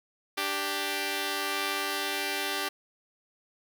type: tone pair together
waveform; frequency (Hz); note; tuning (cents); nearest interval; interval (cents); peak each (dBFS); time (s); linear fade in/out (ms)
5% pulse; 294.2 / 392; D4 / G4; +3 / 0; perfect fourth; 497; -23 / -19; 0.37-2.69; 10
effects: none